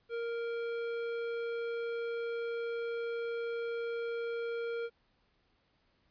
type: tone with hard clipping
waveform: sine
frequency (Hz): 466.2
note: A#4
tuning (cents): 0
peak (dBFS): -36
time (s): 0.09-4.9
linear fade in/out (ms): 50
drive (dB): 12
effects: pink hiss -73 dBFS RMS until 6.1 s + resampled to 11025 Hz